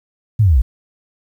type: linear sweep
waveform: sine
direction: down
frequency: 116.9 to 50.3 Hz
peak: -8 dBFS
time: 0.39-0.62 s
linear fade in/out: 10 ms
effects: 8-bit